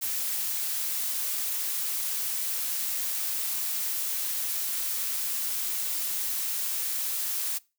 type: noise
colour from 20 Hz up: blue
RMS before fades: -30 dBFS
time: 0.01-7.59 s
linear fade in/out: 20 ms
effects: noise-tail reverb RT60 0.3 s tail -23 dB re dry

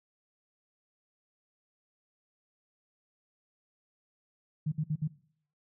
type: tone bursts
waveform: sine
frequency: 153.2 Hz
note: D#3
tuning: 27 cents flat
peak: -27 dBFS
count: 4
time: 4.66-5.078 s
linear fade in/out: 10 ms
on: 61 ms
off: 58 ms
effects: noise-tail reverb RT60 0.6 s tail -19 dB re dry

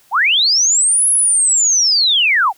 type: linear two-way sweep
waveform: sine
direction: up then down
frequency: 692 to 10780 to 692 Hz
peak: -10 dBFS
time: 0.11-2.53 s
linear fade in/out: 50 ms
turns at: 1.09 s
effects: white hiss -52 dBFS RMS until 2.57 s

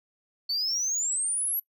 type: exponential sweep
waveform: sine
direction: up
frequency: 4435 to 11900 Hz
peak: -23 dBFS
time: 0.49-1.6 s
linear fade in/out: 10 ms
effects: noise-tail reverb RT60 0.1 s tail -23 dB re dry + tanh soft clip ceiling -24 dBFS

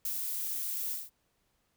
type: noise with ADSR envelope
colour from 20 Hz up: violet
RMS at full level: -33 dBFS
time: 0.05-1.1 s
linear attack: 3 ms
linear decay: 65 ms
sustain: -2 dB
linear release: 180 ms
effects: pink hiss -75 dBFS RMS until 1.76 s

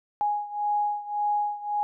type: beating tone pair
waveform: sine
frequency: 829 / 830.8 Hz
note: G#5 / G#5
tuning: -3 / 0 cents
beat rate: 1.8 Hz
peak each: -26 / -29 dBFS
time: 0.21-1.83 s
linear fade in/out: 0 ms
effects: none

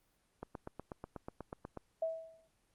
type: click train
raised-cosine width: 1 ms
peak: -28 dBFS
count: 12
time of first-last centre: 0.43-1.773 s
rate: 8.19 Hz
type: tone with exponential decay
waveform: sine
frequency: 650 Hz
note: E5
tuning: 24 cents flat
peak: -30 dBFS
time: 2.02-2.48 s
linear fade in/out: 5 ms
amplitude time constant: 100 ms
effects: pink hiss -75 dBFS RMS until 2.74 s + Opus 24 kbps

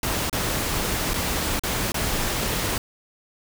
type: noise with dropouts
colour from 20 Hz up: pink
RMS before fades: -25 dBFS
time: 0.03-2.78 s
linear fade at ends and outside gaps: 2 ms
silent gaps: 0.297-0.328 / 1.135-1.14 / 1.595-1.635 / 1.92-1.943 s
effects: none

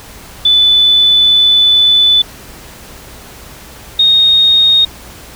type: tone pair in turn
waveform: sine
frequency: 3491 / 3716 Hz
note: A7 / A#7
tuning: -14 / -6 cents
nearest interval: minor second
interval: 108 cents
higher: second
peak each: -5 dBFS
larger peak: neither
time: 0.45-2.22 / 3.99-4.85 s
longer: first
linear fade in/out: 5 ms
effects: added 60 Hz sine -40 dBFS peak until 5.35 s + pink hiss -34 dBFS RMS until 5.35 s

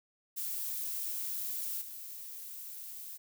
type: noise with level steps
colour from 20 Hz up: violet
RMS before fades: -37 / -45 dBFS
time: 0.36-3.18 s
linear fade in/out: 20 ms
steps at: 1.81 s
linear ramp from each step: 10 ms
effects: none

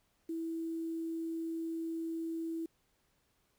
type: tone with quantisation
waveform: sine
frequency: 328 Hz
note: E4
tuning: 9 cents flat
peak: -35 dBFS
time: 0.29-2.66 s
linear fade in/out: 5 ms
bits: 10
effects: pink hiss -75 dBFS RMS until 3.58 s

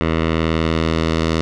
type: tone with low-pass filter sweep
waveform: 10% pulse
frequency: 81 Hz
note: E2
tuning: 30 cents flat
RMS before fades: -18 dBFS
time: 0.01-1.41 s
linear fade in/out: 0 ms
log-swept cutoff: 2600 to 5000 Hz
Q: 1.2
effects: none

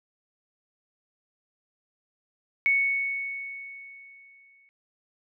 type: tone with exponential decay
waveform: sine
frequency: 2217 Hz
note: C#7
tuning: in tune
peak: -18 dBFS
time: 2.66-4.69 s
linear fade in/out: 0 ms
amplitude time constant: 440 ms
effects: none

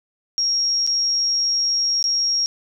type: tone with dropouts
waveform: sine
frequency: 5588 Hz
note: F8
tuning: in tune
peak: -17 dBFS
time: 0.38-2.46 s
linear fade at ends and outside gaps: 0 ms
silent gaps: 0.866-0.874 / 2.027-2.041 s
effects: none

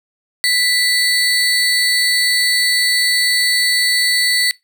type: tone pair together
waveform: 35% pulse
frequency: 1981 / 4447 Hz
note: B6 / C#8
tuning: +5 / +5 cents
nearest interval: octave + major second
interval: 1400 cents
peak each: -14 dBFS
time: 0.44-4.51 s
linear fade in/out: 0 ms
effects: noise-tail reverb RT60 0.2 s tail -22 dB re dry

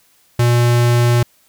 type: tone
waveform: square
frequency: 120 Hz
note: B2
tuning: 49 cents flat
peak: -11 dBFS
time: 0.39-1.23 s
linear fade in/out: 5 ms
effects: white hiss -55 dBFS RMS until 1.48 s

